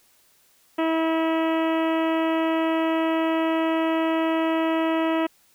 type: harmonic tone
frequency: 323.8 Hz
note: E4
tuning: 31 cents flat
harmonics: 1 / 2 / 3 / 4 / 5 / 6 / 7 / 8 / 9 / 10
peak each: -22 / -26 / -30 / -33 / -40 / -36 / -42 / -38 / -41 / -45 dBFS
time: 0.78-5.27 s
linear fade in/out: 10 ms
effects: white hiss -60 dBFS RMS until 5.54 s